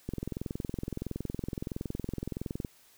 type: click train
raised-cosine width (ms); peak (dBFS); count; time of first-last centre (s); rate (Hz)
3; -21; 56; 0.09-2.648; 21.5
effects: white hiss -61 dBFS RMS until 2.97 s